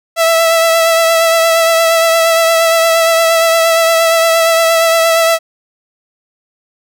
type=tone with vibrato; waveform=sawtooth; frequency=659.3 Hz; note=E5; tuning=in tune; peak=-4 dBFS; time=0.16-5.39 s; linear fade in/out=50 ms; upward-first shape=triangle; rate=8.6 Hz; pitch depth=26 cents each way; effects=none